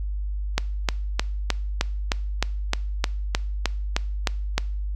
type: click train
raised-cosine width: 0.2 ms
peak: -3 dBFS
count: 14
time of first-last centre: 0.58-4.58 s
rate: 3.25 Hz
effects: noise-tail reverb RT60 0.5 s tail -22 dB re dry + added 50 Hz sine -25 dBFS peak until 4.95 s